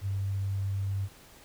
sine tone, 98 Hz, G2, in tune, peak -28 dBFS, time 0.01-1.09 s, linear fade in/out 50 ms, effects added 50 Hz sine -62 dBFS peak until 1.44 s + pink hiss -54 dBFS RMS until 1.44 s

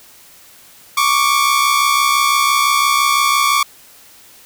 sawtooth tone pair together, 1108.8 / 1174.7 Hz, C#6 / D6, 0 / 0 cents, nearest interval minor second, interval 100 cents, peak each -11 dBFS, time 0.97-3.63 s, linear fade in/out 5 ms, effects white hiss -44 dBFS RMS until 4.45 s

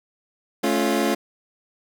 25% pulse chord, A augmented, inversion none, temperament equal with one note detuned, 217.3 / 277.2 / 349.2 Hz, A3 / C#4 / E#4, -21 / 0 / 0 cents, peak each -20 dBFS, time 0.63-1.15 s, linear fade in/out 10 ms, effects none

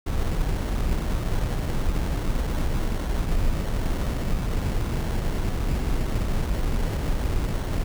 brown noise with sample-and-hold, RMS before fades -24 dBFS, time 0.06-7.84 s, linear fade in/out 10 ms, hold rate 2450 Hz, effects none

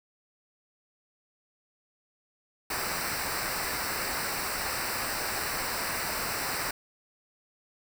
pink noise with comb filter, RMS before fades -32 dBFS, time 2.7-6.71 s, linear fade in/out 5 ms, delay 0.3 ms, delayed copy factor -0.75, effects none

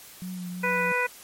sine tone with vibrato, 181.1 Hz, F#3, 37 cents flat, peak -32 dBFS, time 0.22-0.92 s, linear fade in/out 0 ms, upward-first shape triangle, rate 2.8 Hz, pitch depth 35 cents each way
harmonic tone, 493.9 Hz, B4, in tune, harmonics 1 / 2 / 3 / 4 / 5, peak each -29 / -29 / -29 / -29 / -29 dBFS, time 0.63-1.07 s, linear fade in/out 10 ms
effects white hiss -47 dBFS RMS until 1.23 s + MP3 64 kbps

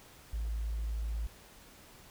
sine tone, 55 Hz, A1, in tune, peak -31 dBFS, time 0.33-1.27 s, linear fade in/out 5 ms, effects tanh soft clip ceiling -28 dBFS + pink hiss -56 dBFS RMS until 2.1 s

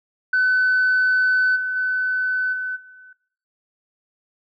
sine tone with level steps, 1509 Hz, F#6, 34 cents sharp, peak -14 / -22 / -19 / -24 / -43 dBFS, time 0.33-3.13 s, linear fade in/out 5 ms, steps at 1.55 / 1.75 / 2.52 / 2.75 s, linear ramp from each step 20 ms, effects noise-tail reverb RT60 0.6 s tail -18 dB re dry + tanh soft clip ceiling -12 dBFS

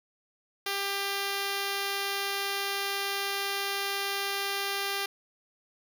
5% pulse tone, 397 Hz, G4, 22 cents sharp, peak -18 dBFS, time 0.66-5.06 s, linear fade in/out 5 ms, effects none

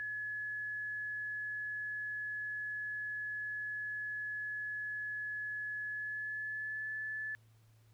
sine tone with pitch glide, 1701 to 1733.7 Hz, G#6 to A6, +41 to -26 cents, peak -37 dBFS, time 0-7.35 s, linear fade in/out 0 ms, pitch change +33 cents, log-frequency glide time 5.88-6.92 s, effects added 111 Hz sine -62 dBFS peak until 7.93 s + pink hiss -73 dBFS RMS until 7.93 s

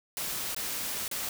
white noise with dropouts, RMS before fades -34 dBFS, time 0.17-1.29 s, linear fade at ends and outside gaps 1 ms, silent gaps 0.547-0.564 / 1.08-1.113 s, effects none

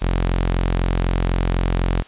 sawtooth tone, 44 Hz, F1, 14 cents sharp, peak -13 dBFS, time 0.01-2.03 s, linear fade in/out 20 ms, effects white hiss -45 dBFS RMS until 2.07 s + resampled to 8000 Hz

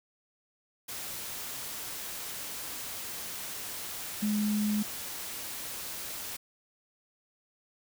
sine tone in noise, 210 Hz, G#3, 19 cents sharp, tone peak -26 dBFS, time 4.22-4.83 s, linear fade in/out 10 ms, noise white, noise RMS -39 dBFS, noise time 0.88-6.37 s, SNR +10 dB, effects none

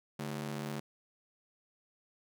sawtooth ring-modulated tone, 179.8 Hz, F#3, 49 cents flat, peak -30 dBFS, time 0.19-0.8 s, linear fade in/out 5 ms, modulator 37.7 Hz, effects none

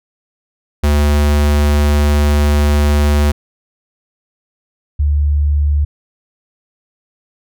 square / sine tone pair in turn, 73.42 / 73.03 Hz, D2 / D2, 0 / -9 cents, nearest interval unison, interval 9 cents, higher first, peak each -10 dBFS, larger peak neither, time 0.83-3.32 / 4.99-5.85 s, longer first, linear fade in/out 10 ms, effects none

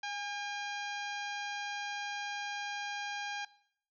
harmonic tone with a mistuned harmonic, 807 Hz, G#5, 50 cents flat, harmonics 1 / 2 / 3 / 4 / 5 / 6 / 7 / 8, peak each -40 / -41 / -44 / -46 / -49 / -50 / -54 / -55 dBFS, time 0.03-3.45 s, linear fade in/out 5 ms, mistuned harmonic 1, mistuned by +28 cents, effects noise-tail reverb RT60 0.7 s tail -21 dB re dry

